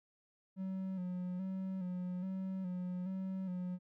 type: tone with vibrato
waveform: triangle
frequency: 185 Hz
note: F#3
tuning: in tune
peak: -35 dBFS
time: 0.56-3.79 s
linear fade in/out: 50 ms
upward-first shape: square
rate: 1.2 Hz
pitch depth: 42 cents each way
effects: none